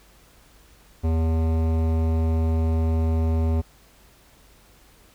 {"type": "tone with hard clipping", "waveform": "sine", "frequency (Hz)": 80.9, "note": "E2", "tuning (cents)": -32, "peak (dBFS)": -21, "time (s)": [1.03, 3.62], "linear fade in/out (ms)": 20, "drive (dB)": 16, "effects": ["added 50 Hz sine -56 dBFS peak until 5.14 s", "pink hiss -55 dBFS RMS until 5.14 s"]}